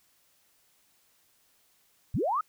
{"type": "linear sweep", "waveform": "sine", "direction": "up", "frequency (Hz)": [59.8, 1318.5], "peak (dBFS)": -25, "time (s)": [2.14, 2.41], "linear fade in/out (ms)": 5, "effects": ["white hiss -67 dBFS RMS until 2.48 s"]}